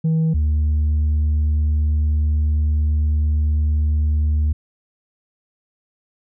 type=tone pair in turn; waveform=sine; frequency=160.5 / 75.75 Hz; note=E3 / D#2; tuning=-46 / -46 cents; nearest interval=octave + minor second; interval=1300 cents; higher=first; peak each=-12 dBFS; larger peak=neither; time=0.04-0.34 / 0.34-4.53 s; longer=second; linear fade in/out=10 ms; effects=tanh soft clip ceiling -14 dBFS